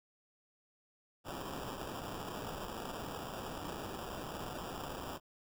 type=noise with sample-and-hold; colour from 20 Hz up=blue; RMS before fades=-43 dBFS; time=1.24-5.2 s; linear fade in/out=50 ms; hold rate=2100 Hz; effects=none